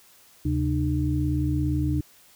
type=tone cluster; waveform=sine; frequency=76 / 133.5 / 301.9 Hz; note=D#2 / C3 / D4; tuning=-40 / +35 / +48 cents; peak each=-26 dBFS; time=0.45-2.01 s; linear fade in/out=5 ms; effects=white hiss -55 dBFS RMS until 2.35 s